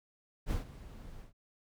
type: noise with ADSR envelope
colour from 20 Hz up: brown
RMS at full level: -31 dBFS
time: 0.46-1.33 s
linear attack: 51 ms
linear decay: 130 ms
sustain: -17 dB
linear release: 130 ms
effects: none